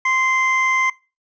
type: tone pair together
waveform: triangle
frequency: 1046.1 / 2079 Hz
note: C6 / C7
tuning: -1 / -12 cents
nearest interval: octave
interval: 1189 cents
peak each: -18 / -16 dBFS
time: 0.05-0.9 s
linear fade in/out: 5 ms
effects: noise-tail reverb RT60 0.3 s tail -22 dB re dry + resampled to 16000 Hz